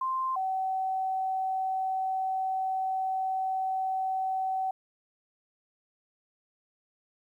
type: tone pair in turn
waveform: sine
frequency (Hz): 1046.5 / 759.4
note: C6 / F#5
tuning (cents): 0 / +45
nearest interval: tritone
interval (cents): 555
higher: first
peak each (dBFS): -27 / -27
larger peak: neither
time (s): 0.01-0.36 / 0.36-4.71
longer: second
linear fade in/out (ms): 5
effects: 11-bit